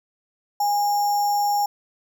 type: tone with sample-and-hold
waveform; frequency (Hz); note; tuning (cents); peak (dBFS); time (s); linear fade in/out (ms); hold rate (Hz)
sine; 821; G#5; -20; -18; 0.6-1.66; 5; 6300
effects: none